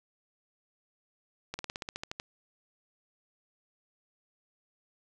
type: slowing click train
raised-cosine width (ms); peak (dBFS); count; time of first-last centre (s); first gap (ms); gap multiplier
0.2; -19; 11; 1.54-2.199; 50; 1.06
effects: none